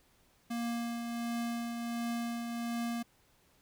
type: tone with tremolo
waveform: square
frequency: 234.7 Hz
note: A#3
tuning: 12 cents sharp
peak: -33 dBFS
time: 0.5-3.03 s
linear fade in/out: 10 ms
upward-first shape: triangle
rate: 1.4 Hz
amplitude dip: 40%
effects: pink hiss -68 dBFS RMS until 3.61 s